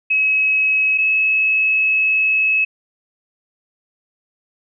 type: tone pair in turn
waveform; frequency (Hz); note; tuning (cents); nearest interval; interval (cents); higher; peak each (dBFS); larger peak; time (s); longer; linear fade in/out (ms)
sine; 2562 / 2581; E7 / E7; -50 / -37; unison; 13; second; -13; neither; 0.1-0.98 / 0.98-2.65; second; 10
effects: none